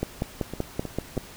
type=two click trains; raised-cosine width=2 ms; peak=-19 / -12 dBFS; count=4 / 7; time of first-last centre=0.22-1.169 / 0.03-1.177 s; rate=3.16 / 5.23 Hz; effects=pink hiss -45 dBFS RMS until 1.36 s